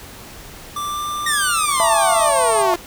square tone with pitch glide, 1174.7 to 1186.3 Hz, D6 to D6, 0 to +17 cents, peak -23 dBFS, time 0.76-2.29 s, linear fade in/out 5 ms, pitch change +17 cents, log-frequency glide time 0.87-1.01 s
sawtooth exponential sweep, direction down, 1889 to 342.6 Hz, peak -15 dBFS, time 1.26-2.76 s, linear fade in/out 5 ms
sine tone, 8630 Hz, C#9, 47 cents flat, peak -22 dBFS, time 1.27-2.63 s, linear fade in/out 20 ms
harmonic tone, 222.3 Hz, A3, 18 cents sharp, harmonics 3 / 4 / 5, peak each -18 / -20 / -21 dBFS, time 1.8-2.74 s, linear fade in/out 0 ms
effects pink hiss -38 dBFS RMS until 2.86 s

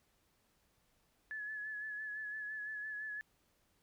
sine tone with vibrato, 1712 Hz, A6, 48 cents flat, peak -40 dBFS, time 1.31-3.21 s, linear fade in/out 0 ms, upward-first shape sine, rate 5.9 Hz, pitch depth 34 cents each way, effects pink hiss -75 dBFS RMS until 3.82 s

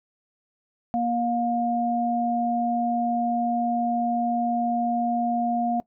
sine tone pair together, 237.1 / 710 Hz, A#3 / F5, +30 / +28 cents, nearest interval octave + perfect fifth, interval 1898 cents, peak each -25 / -24 dBFS, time 0.94-5.8 s, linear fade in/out 0 ms, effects noise-tail reverb RT60 0.1 s tail -20 dB re dry

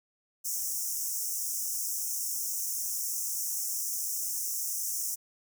pink high-pass noise, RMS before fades -33 dBFS, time 0.44-5.16 s, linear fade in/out 20 ms, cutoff 5500 Hz, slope 96 dB/octave, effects none

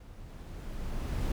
brown noise with level ramp, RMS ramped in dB -49 to -30 dBFS, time 0-1.32 s, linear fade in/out 5 ms, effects none

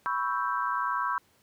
sine chord, C# half-diminished seventh, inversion third, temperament equal, 987.8 / 1108.7 / 1318.5 / 1568 Hz, B5 / C#6 / E6 / G6, 0 / 0 / 0 / 0 cents, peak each -31 / -31 / -33 / -34 dBFS, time 0.06-1.18 s, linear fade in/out 0 ms, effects pink hiss -65 dBFS RMS until 1.42 s + high-pass 80 Hz 12 dB/octave

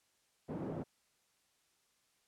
pink band-pass noise, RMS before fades -41 dBFS, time 0.48-0.84 s, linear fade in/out 20 ms, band 170 to 480 Hz, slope 12 dB/octave, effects white hiss -75 dBFS RMS until 2.27 s + low-pass 10000 Hz 12 dB/octave

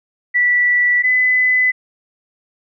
sine tone pair in turn, 1960 / 2009 Hz, B6 / B6, -14 / +29 cents, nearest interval unison, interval 43 cents, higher second, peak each -11 dBFS, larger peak neither, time 0.34-1.03 / 1.03-1.72 s, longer neither, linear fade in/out 20 ms, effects none

